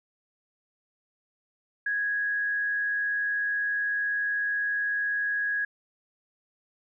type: tone with frequency modulation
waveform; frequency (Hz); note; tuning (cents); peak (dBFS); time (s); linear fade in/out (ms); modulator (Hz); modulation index
sine; 1659; G#6; -2; -25; 1.86-5.65; 5; 116; 0.29
effects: none